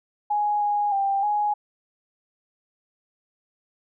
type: tone with pitch steps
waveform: sine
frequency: 832 / 826 / 790 / 833 Hz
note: G#5 / G#5 / G5 / G#5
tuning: +3 / -10 / +13 / +5 cents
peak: -20 dBFS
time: 0.3-1.54 s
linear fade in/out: 10 ms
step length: 310 ms
effects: none